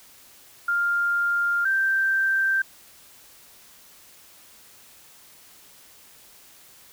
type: tone pair in turn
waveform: sine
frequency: 1400 / 1566.9 Hz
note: F6 / G6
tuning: +4 / -1 cents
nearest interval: major second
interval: 195 cents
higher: second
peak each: -20 / -19 dBFS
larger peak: second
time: 0.68-1.65 / 1.65-2.62 s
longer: neither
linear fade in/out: 5 ms
effects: white hiss -51 dBFS RMS until 6.92 s